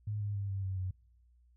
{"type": "tone with pitch steps", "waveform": "sine", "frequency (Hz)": [105.2, 102.56, 99.99, 97.48, 95.03, 92.65], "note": ["G#2", "G#2", "G2", "G2", "F#2", "F#2"], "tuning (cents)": [23, -21, 35, -9, 47, 3], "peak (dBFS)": -33, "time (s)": [0.07, 0.91], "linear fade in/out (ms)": 5, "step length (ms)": 140, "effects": ["noise-tail reverb RT60 0.8 s tail -26 dB re dry", "added 60 Hz sine -62 dBFS peak until 1.56 s"]}